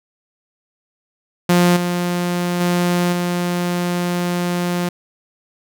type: tone with level steps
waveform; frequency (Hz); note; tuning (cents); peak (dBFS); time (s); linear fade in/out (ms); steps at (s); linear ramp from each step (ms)
sawtooth; 176.2; F3; +16; -7 / -14 / -11 / -14; 1.49-4.89; 5; 1.76 / 2.6 / 3.12; 10
effects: none